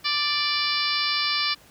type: harmonic tone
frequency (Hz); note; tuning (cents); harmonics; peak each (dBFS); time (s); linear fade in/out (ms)
587.3; D5; 0; 2 / 3 / 4 / 5 / 6 / 7 / 8 / 9; -30 / -33 / -29 / -32 / -31 / -30 / -28 / -31; 0.04-1.55; 20
effects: pink hiss -53 dBFS RMS until 1.7 s + high-pass 60 Hz 12 dB/octave